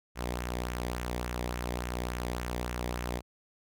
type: tone with flanger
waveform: sawtooth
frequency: 60.7 Hz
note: B1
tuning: 29 cents flat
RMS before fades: -35 dBFS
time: 0.15-3.22 s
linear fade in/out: 50 ms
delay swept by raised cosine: 0.21 to 0.75 ms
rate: 3.5 Hz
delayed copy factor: -0.5
effects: none